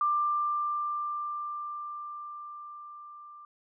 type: tone with level ramp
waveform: sine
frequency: 1186 Hz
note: D6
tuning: 17 cents sharp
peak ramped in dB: -23 to -46 dBFS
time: 0.01-3.45 s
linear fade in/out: 2 ms
effects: none